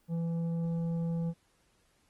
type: tone with tanh clipping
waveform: triangle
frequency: 167.1 Hz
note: E3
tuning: 24 cents sharp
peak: -31 dBFS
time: 0.08-1.34 s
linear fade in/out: 50 ms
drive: 12 dB
effects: pink hiss -70 dBFS RMS until 2.09 s + Opus 24 kbps